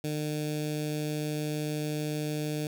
15% pulse tone with notch filter, 151.1 Hz, D3, 50 cents sharp, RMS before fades -32 dBFS, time 0.04-2.67 s, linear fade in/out 2 ms, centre 1200 Hz, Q 0.58, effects none

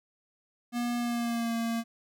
square tone with pitch glide, 240 to 230.1 Hz, B3 to A#3, -49 to -22 cents, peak -29 dBFS, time 0.72-1.84 s, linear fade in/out 50 ms, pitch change -73 cents, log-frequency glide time 0.98-1.55 s, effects none

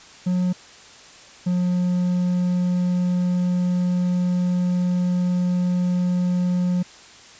triangle tone pair in turn, 180.9 / 179.13 Hz, F#3 / F3, -39 / +44 cents, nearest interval unison, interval 17 cents, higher first, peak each -16 dBFS, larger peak neither, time 0.26-0.53 / 1.46-6.83 s, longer second, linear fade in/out 10 ms, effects white hiss -45 dBFS RMS until 7.39 s + resampled to 16000 Hz

